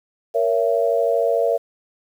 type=chord; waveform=sine; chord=A# diminished; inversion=none; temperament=just; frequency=466.2 / 559.4 / 671.3 Hz; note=A#4 / C#5 / E5; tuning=0 / +16 / +31 cents; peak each=-20 / -21 / -20 dBFS; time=0.34-1.58 s; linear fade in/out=20 ms; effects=8-bit